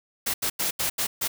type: noise bursts at uneven times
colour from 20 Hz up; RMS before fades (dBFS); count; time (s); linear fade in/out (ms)
white; -26; 6; 0.26-0.34 / 0.42-0.5 / 0.59-0.71 / 0.79-0.9 / 0.98-1.07 / 1.21-1.28; 10
effects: none